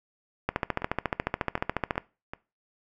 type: two click trains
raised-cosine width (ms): 0.5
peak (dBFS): -10 / -20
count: 22 / 5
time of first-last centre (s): 0.49-1.979 / 0.82-2.335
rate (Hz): 14.1 / 2.64
effects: noise-tail reverb RT60 0.3 s tail -21 dB re dry